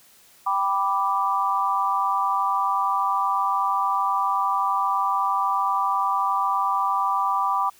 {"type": "chord", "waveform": "sine", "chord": "G major", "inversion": "none", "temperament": "equal", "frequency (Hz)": [784, 987.8, 1174.7], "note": ["G5", "B5", "D6"], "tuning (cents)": [0, 0, 0], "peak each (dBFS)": [-26, -24, -23], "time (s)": [0.46, 7.7], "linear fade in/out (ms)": 10, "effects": ["white hiss -54 dBFS RMS until 7.79 s"]}